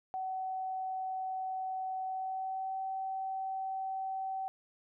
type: tone with pitch glide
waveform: sine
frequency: 755 to 766 Hz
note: F#5 to G5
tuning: +35 to -40 cents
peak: -34 dBFS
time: 0.14-4.48 s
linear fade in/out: 0 ms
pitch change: +25 cents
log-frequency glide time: 2.03-2.81 s
effects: none